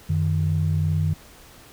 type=tone pair together; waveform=sine; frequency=92.1 / 154.89 Hz; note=F#2 / D#3; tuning=-7 / -8 cents; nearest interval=major sixth; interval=899 cents; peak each=-21 dBFS; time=0.09-1.14 s; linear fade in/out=10 ms; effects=tanh soft clip ceiling -12 dBFS + pink hiss -48 dBFS RMS until 1.72 s